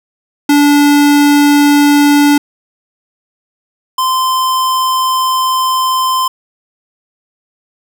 square tone pair in turn, 289.6 / 1035.9 Hz, D4 / C6, -24 / -18 cents, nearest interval octave + minor seventh, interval 2206 cents, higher second, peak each -6 / -11 dBFS, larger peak first, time 0.49-2.38 / 3.98-6.28 s, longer second, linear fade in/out 5 ms, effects none

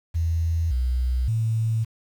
sine tone with pitch steps, 82.5 / 62.7 / 112.1 Hz, E2 / B1 / A2, +2 / +27 / +33 cents, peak -20 dBFS, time 0.14-1.85 s, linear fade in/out 20 ms, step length 570 ms, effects 8-bit

